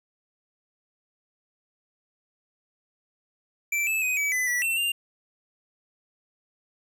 square tone with pitch steps, 2337 / 2616 / 2507 / 2287 / 2009 / 1951 / 2697 / 2792 Hz, D7 / E7 / D#7 / D7 / B6 / B6 / E7 / F7, -9 / -14 / +12 / -47 / +29 / -22 / +39 / -1 cents, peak -24 dBFS, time 3.72-4.92 s, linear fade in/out 5 ms, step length 150 ms, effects none

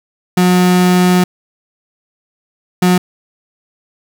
35% pulse tone bursts at uneven times, 180.7 Hz, F#3, 41 cents flat, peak -6 dBFS, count 2, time 0.37-1.24 / 2.82-2.98 s, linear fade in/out 5 ms, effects none

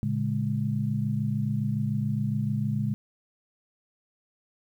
sine tone cluster, 115.3 / 142.3 / 207.8 Hz, A#2 / C#3 / G#3, -19 / +46 / +1 cents, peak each -29 dBFS, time 0.03-2.94 s, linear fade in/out 0 ms, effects 10-bit

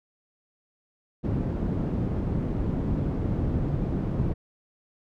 white low-pass noise, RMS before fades -27 dBFS, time 1.23-4.34 s, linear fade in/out 20 ms, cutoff 210 Hz, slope 12 dB/octave, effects none

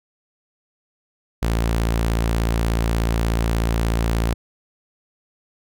sawtooth tone, 56.6 Hz, A1, 50 cents sharp, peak -14 dBFS, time 1.42-4.34 s, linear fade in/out 10 ms, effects none

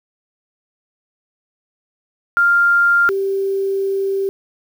sine tone pair in turn, 1396.9 / 390.4 Hz, F6 / G4, 0 / -7 cents, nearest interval octave + minor seventh, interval 2207 cents, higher first, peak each -10 / -16 dBFS, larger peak first, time 2.37-3.09 / 3.09-4.29 s, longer second, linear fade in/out 0 ms, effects 7-bit

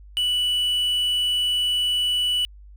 triangle tone with quantisation, 2960 Hz, F#7, in tune, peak -18 dBFS, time 0.17-2.45 s, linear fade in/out 0 ms, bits 7, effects added 50 Hz sine -42 dBFS peak until 2.76 s

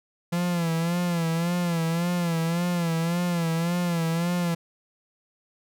45% pulse tone with vibrato, 170 Hz, F3, 46 cents flat, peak -23 dBFS, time 0.32-4.55 s, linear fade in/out 10 ms, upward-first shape sine, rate 1.8 Hz, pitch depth 69 cents each way, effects none

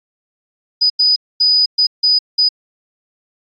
sine tone bursts at uneven times, 4970 Hz, D#8, 3 cents flat, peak -9 dBFS, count 6, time 0.81-0.9 / 0.99-1.16 / 1.4-1.66 / 1.78-1.87 / 2.03-2.19 / 2.38-2.49 s, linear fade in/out 10 ms, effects AAC 48 kbps

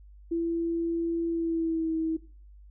sine tone with pitch glide, 334.9 to 322 Hz, E4 to E4, +27 to -41 cents, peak -25 dBFS, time 0.31-2.17 s, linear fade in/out 10 ms, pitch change -68 cents, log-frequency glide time 1.28-1.94 s, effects noise-tail reverb RT60 0.4 s tail -18 dB re dry + added 50 Hz sine -48 dBFS peak until 2.7 s

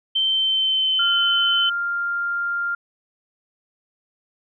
sine tone with pitch glide, 3110 to 3057 Hz, G7 to G7, -14 to -44 cents, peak -17 dBFS, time 0.15-1.7 s, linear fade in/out 10 ms, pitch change -30 cents, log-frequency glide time 0.27-1.06 s
sine tone, 1396.9 Hz, F6, in tune, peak -21 dBFS, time 0.99-2.75 s, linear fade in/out 5 ms
effects none

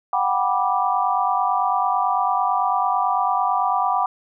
sine chord, G major seventh, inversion third, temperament just, 735 / 784 / 980 / 1176 Hz, F#5 / G5 / B5 / D6, -12 / 0 / -14 / +2 cents, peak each -23 dBFS, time 0.13-4.06 s, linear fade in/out 2 ms, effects none

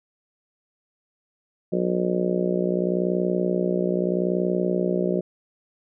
harmonic tone, 60.8 Hz, B1, 26 cents flat, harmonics 3 / 4 / 5 / 6 / 7 / 8 / 9 / 10, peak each -25 / -35 / -34 / -25 / -31 / -31 / -32 / -30 dBFS, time 1.72-5.21 s, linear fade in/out 10 ms, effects none

